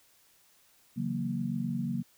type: chord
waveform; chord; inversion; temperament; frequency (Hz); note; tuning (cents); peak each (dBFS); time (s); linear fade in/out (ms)
sine; F# dominant seventh; second; equal; 138.59 / 164.81 / 185 / 233.1; C#3 / E3 / F#3 / A#3; 0 / 0 / 0 / 0; -36 / -39 / -35 / -33; 0.96-2.03; 20
effects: white hiss -64 dBFS RMS until 2.17 s